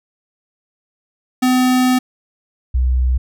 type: tone pair in turn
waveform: square / sine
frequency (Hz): 253.8 / 63.1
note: B3 / B1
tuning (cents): +47 / +38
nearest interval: 2 octaves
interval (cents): 2409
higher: first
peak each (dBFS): -12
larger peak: neither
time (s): 1.42-1.99 / 2.74-3.18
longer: first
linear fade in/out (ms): 10
effects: none